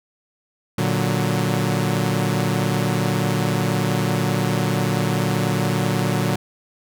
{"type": "chord", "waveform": "sawtooth", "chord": "Bb augmented", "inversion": "none", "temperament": "equal", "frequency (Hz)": [116.54, 146.83, 185], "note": ["Bb2", "D3", "F#3"], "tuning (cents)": [0, 0, 0], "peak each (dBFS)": -19, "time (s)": [0.78, 6.36], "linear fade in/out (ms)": 5, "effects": []}